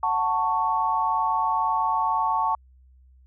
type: chord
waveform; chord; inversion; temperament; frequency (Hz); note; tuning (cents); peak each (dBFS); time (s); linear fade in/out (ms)
sine; F# minor; none; just; 740 / 888 / 1110; F#5 / A5 / C#6; 0 / +16 / +2; -29 / -23 / -25; 0.03-2.55; 2
effects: added 64 Hz sine -51 dBFS peak until 3.26 s